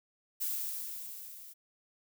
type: noise with level ramp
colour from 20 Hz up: violet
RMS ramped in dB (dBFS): -33 to -51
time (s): 0.4-1.54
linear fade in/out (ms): 20
effects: none